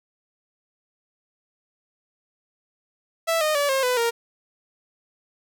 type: tone with pitch steps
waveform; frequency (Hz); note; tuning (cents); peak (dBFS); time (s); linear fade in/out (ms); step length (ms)
sawtooth; 659.3 / 615.1 / 574 / 535.5 / 499.7 / 466.2; E5 / D#5 / D5 / C5 / B4 / A#4; 0 / -20 / -40 / +40 / +20 / 0; -16; 3.27-4.11; 20; 140
effects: none